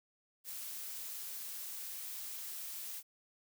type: noise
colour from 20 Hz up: blue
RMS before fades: -44 dBFS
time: 0.44-3.03 s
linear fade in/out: 50 ms
effects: none